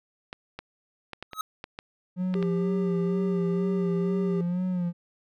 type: clicks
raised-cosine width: 0.3 ms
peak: -20 dBFS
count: 9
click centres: 0.329 / 0.59 / 1.133 / 1.226 / 1.333 / 1.641 / 1.789 / 2.341 / 2.427 s
type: tone with exponential growth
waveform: square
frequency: 1279 Hz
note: D#6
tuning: 47 cents sharp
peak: -25 dBFS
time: 1.31-1.41 s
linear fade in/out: 2 ms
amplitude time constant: 20 ms
type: tone with vibrato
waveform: triangle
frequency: 178.7 Hz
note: F3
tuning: 40 cents sharp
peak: -23 dBFS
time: 2.16-4.93 s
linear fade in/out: 50 ms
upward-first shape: sine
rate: 2.1 Hz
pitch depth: 56 cents each way
type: tone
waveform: triangle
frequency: 397.3 Hz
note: G4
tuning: 23 cents sharp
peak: -26 dBFS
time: 2.35-4.41 s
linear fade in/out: 2 ms
effects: none